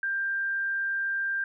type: tone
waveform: sine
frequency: 1587 Hz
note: G6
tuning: 21 cents sharp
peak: -26 dBFS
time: 0.03-1.44 s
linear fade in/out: 2 ms
effects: none